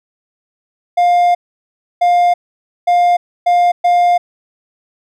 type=tone bursts at uneven times; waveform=triangle; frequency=705 Hz; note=F5; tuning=16 cents sharp; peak=-6 dBFS; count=5; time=0.97-1.35 / 2.01-2.34 / 2.87-3.17 / 3.46-3.72 / 3.84-4.18 s; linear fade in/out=10 ms; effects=none